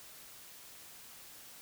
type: silence
effects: white hiss -53 dBFS RMS until 1.61 s